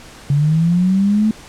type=linear sweep; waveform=sine; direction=up; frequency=139.3 to 220 Hz; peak=-11 dBFS; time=0.3-1.31 s; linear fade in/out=2 ms; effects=pink hiss -39 dBFS RMS until 1.48 s + low-pass 9000 Hz 12 dB/octave